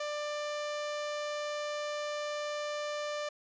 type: tone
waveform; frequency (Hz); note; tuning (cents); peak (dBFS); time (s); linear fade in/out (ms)
sawtooth; 593; D5; +17; -30; 0-3.29; 5
effects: resampled to 16000 Hz